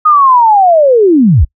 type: linear sweep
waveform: sine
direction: down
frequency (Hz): 1255 to 50.1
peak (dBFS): -3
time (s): 0.05-1.45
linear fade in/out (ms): 10
effects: noise-tail reverb RT60 0.1 s tail -25 dB re dry